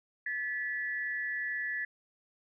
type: tone pair together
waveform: sine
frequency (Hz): 1731.7 / 1954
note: A6 / B6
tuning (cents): -28 / -19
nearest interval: major second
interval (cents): 209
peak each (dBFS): -34 / -36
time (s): 0.26-1.85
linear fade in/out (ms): 5
effects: none